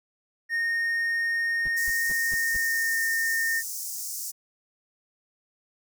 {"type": "tone with pitch glide", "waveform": "triangle", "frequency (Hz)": [1846, 1824.8], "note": ["A#6", "A#6"], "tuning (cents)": [-17, -37], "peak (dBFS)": -22, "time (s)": [0.49, 3.63], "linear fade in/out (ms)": 50, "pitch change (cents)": -20, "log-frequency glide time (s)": [2.12, 3.03]}
{"type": "noise bursts", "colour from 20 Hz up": "brown", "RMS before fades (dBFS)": -38, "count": 5, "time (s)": [1.65, 2.57], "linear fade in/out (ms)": 5, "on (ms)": 32, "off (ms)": 190}
{"type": "high-pass noise", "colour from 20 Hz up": "pink", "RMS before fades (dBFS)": -34, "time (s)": [1.76, 4.32], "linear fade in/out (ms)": 20, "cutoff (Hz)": 5400, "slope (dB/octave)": 48}
{"effects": []}